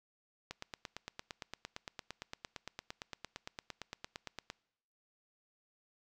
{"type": "click train", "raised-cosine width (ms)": 0.2, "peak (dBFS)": -24, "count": 36, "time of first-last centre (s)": [0.51, 4.501], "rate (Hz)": 8.77, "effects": ["noise-tail reverb RT60 0.8 s tail -24 dB re dry"]}